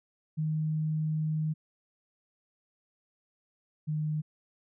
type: tone pair in turn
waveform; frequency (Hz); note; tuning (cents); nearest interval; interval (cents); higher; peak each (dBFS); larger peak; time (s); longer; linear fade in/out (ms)
sine; 155.56 / 153.24; D#3 / D#3; 0 / -26; unison; 26; first; -27 / -28; first; 0.37-1.54 / 3.87-4.22; first; 20
effects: none